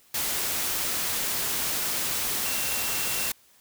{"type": "tone in noise", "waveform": "sine", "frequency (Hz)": 2722, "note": "F7", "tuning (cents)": -45, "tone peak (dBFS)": -37, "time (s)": [2.45, 3.29], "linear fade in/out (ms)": 5, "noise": "white", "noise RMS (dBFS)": -28, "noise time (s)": [0.14, 3.32], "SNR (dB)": -12, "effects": ["white hiss -59 dBFS RMS until 3.6 s"]}